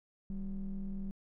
triangle ring-modulated tone, 87.31 Hz, F2, in tune, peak -30 dBFS, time 0.3-1.11 s, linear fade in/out 0 ms, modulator 108 Hz, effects tanh soft clip ceiling -28 dBFS

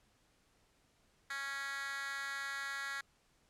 10% pulse tone with high-pass filter, 276.3 Hz, C#4, 6 cents flat, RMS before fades -41 dBFS, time 1.3-3.01 s, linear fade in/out 5 ms, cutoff 1700 Hz, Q 2.8, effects pink hiss -72 dBFS RMS until 3.49 s + low-pass 10000 Hz 12 dB/octave

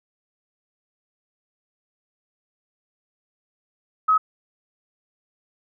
sine tone, 1275 Hz, D#6, 42 cents sharp, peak -14 dBFS, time 4.08-4.18 s, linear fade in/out 10 ms, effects none

